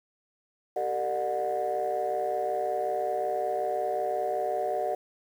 sine tone cluster, 390.3 / 455.7 / 601 / 729 Hz, G4 / A#4 / D5 / F#5, -8 / -39 / +40 / -26 cents, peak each -34 / -33 / -30 / -29 dBFS, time 0.76-4.95 s, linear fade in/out 5 ms, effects tanh soft clip ceiling -20 dBFS + 9-bit

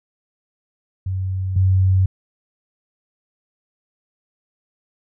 sine tone pair in turn, 94.2 / 94.2 Hz, F#2 / F#2, +32 / +32 cents, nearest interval unison, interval 0 cents, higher neither, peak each -20 / -12 dBFS, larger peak second, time 1.06-1.56 / 1.56-2.06 s, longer neither, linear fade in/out 5 ms, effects none

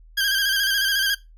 20% pulse tone with vibrato, 1600 Hz, G6, 35 cents sharp, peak -14 dBFS, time 0.17-1.15 s, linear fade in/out 10 ms, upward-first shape square, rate 14 Hz, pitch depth 42 cents each way, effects noise-tail reverb RT60 0.2 s tail -19 dB re dry + added 40 Hz sine -45 dBFS peak until 1.37 s

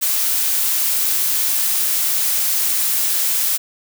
blue noise, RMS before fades -18 dBFS, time 0.01-3.58 s, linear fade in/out 20 ms, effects none

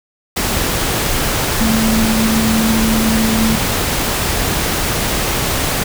sine tone in noise, 222.2 Hz, A3, 17 cents sharp, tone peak -13 dBFS, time 1.6-3.56 s, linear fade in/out 10 ms, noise pink, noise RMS -17 dBFS, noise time 0.36-5.84 s, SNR +1 dB, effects none

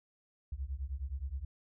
sine beating tone pair, 63 / 72.6 Hz, B1 / D2, +35 / -19 cents, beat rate 9.6 Hz, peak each -39 / -39 dBFS, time 0.52-1.45 s, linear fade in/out 5 ms, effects none

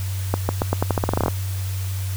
accelerating click train, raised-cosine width 1 ms, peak -5 dBFS, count 15, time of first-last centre 0.34-1.282 s, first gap 150 ms, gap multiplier 0.86, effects added 95 Hz sine -23 dBFS peak until 2.16 s + white hiss -37 dBFS RMS until 2.16 s

